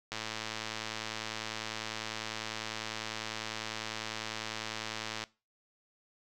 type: click train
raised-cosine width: 0.2 ms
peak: -19 dBFS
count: 564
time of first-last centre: 0.12-5.238 s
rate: 110 Hz
effects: noise-tail reverb RT60 0.3 s tail -21 dB re dry